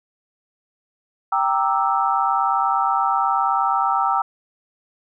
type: chord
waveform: sine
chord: E half-diminished seventh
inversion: first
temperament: equal with one note detuned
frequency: 784 / 932.3 / 1179.4 / 1318.5 Hz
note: G5 / Bb5 / D6 / E6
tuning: 0 / 0 / +7 / 0 cents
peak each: -21 / -23 / -25 / -21 dBFS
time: 1.32-4.22 s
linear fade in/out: 5 ms
effects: none